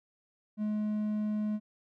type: tone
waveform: triangle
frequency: 211.9 Hz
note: G#3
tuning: 35 cents sharp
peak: -27 dBFS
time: 0.57-1.6 s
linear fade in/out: 50 ms
effects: none